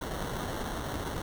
pink noise with sample-and-hold, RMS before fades -35 dBFS, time 0.01-1.22 s, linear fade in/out 5 ms, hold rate 2450 Hz, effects none

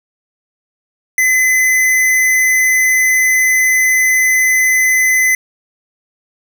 square tone, 2028 Hz, B6, 45 cents sharp, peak -10 dBFS, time 1.18-5.35 s, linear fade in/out 2 ms, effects none

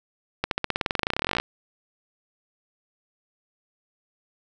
accelerating click train, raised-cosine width 0.3 ms, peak -7 dBFS, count 27, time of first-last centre 0.44-1.4 s, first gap 72 ms, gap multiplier 0.94, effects none

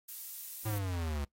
violet noise, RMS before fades -42 dBFS, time 0.08-0.79 s, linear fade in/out 10 ms
square exponential sweep, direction down, 111.3 to 69.4 Hz, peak -34 dBFS, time 0.65-1.25 s, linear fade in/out 10 ms
effects noise-tail reverb RT60 0.1 s tail -19 dB re dry + AAC 48 kbps

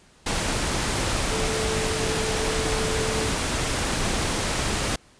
sine tone in noise, 440 Hz, A4, in tune, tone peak -28 dBFS, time 1.31-3.29 s, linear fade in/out 5 ms, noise pink, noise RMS -25 dBFS, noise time 0.26-4.96 s, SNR -6 dB, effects pink hiss -55 dBFS RMS until 5.19 s + resampled to 22050 Hz

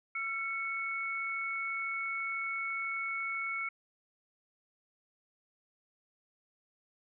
sine tone pair together, 1353.9 / 2212 Hz, E6 / C#7, +46 / -4 cents, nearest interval minor sixth, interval 850 cents, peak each -39 / -34 dBFS, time 0.15-3.69 s, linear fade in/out 5 ms, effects none

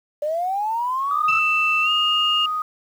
sine linear sweep, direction up, 580 to 1318.5 Hz, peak -20 dBFS, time 0.22-1.39 s, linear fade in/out 5 ms
sine tone, 1244.5 Hz, D#6, in tune, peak -21 dBFS, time 1.11-2.62 s, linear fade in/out 2 ms
sine tone with pitch glide, 2663 to 2838 Hz, E7 to F7, +17 to +27 cents, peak -17 dBFS, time 1.28-2.46 s, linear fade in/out 5 ms, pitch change +110 cents, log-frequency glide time 1.82-1.91 s
effects tanh soft clip ceiling -9 dBFS + 8-bit

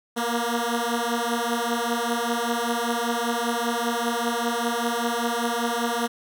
10% pulse beating tone pair, 233.1 / 238.2 Hz, A#3 / A#3, 0 / +38 cents, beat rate 5.1 Hz, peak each -18 dBFS, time 0.16-6.08 s, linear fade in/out 20 ms, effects none

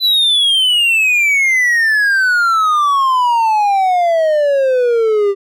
triangle exponential sweep, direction down, 4028 to 392 Hz, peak -8 dBFS, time 0-5.35 s, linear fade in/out 50 ms, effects none

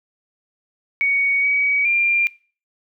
sine tone with pitch steps, 2237 / 2266 / 2387 Hz, C#7 / C#7 / D7, +15 / +37 / +28 cents, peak -15 dBFS, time 1.01-2.27 s, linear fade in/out 0 ms, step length 420 ms, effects noise-tail reverb RT60 0.4 s tail -22 dB re dry

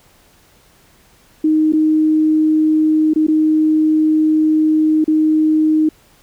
sine tone with dropouts, 311.1 Hz, D#4, in tune, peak -10 dBFS, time 1.44-5.89 s, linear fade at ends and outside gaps 5 ms, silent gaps 1.724-1.733 / 3.136-3.159 / 3.268-3.282 / 5.043-5.078 s, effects pink hiss -51 dBFS RMS until 6.22 s

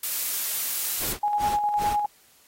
blue noise, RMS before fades -27 dBFS, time 0.03-1.13 s, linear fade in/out 5 ms
pink noise bursts, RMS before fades -34 dBFS, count 3, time 0.99-1.97 s, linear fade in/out 50 ms, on 200 ms, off 190 ms
sine tone with tremolo, 830.6 Hz, G#5, in tune, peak -20 dBFS, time 1.23-2.06 s, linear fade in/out 5 ms, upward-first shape square, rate 9.8 Hz, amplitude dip 35%
effects white hiss -58 dBFS RMS until 2.47 s + AAC 48 kbps

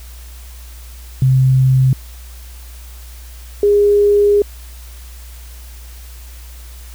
sine tone pair in turn, 130.81 / 409.6 Hz, C3 / G#4, 0 / -24 cents, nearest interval octave + minor sixth, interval 1976 cents, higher second, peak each -8 dBFS, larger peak neither, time 1.22-1.93 / 3.63-4.42 s, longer second, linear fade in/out 2 ms, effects added 60 Hz sine -32 dBFS peak until 6.94 s + white hiss -42 dBFS RMS until 6.94 s

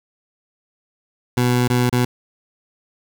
20% pulse tone with dropouts, 123.4 Hz, B2, 1 cent flat, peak -10 dBFS, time 1.37-2.05 s, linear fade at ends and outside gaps 5 ms, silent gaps 1.679-1.7 / 1.897-1.926 s, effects 7-bit

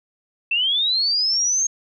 sine linear sweep, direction up, 2637 to 6510 Hz, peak -17 dBFS, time 0.51-1.67 s, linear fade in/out 5 ms, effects none

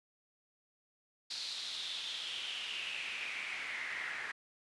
pink noise with band-pass filter sweep, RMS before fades -41 dBFS, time 1.3-4.32 s, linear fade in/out 10 ms, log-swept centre 4300 to 1800 Hz, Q 4.9, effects resampled to 24000 Hz

